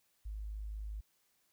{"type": "tone", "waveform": "sine", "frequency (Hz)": 52.4, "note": "G#1", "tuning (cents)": 16, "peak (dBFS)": -39, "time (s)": [0.25, 1.01], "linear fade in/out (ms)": 10, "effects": ["white hiss -75 dBFS RMS until 1.52 s"]}